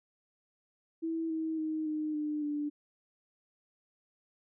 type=tone with pitch steps; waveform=sine; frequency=326.5 / 319.8 / 313.2 / 306.8 / 300.4 / 294.3 Hz; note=E4 / D#4 / D#4 / D#4 / D4 / D4; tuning=-17 / +48 / +11 / -24 / +39 / +4 cents; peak=-31 dBFS; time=1.02-2.7 s; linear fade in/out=20 ms; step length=280 ms; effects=none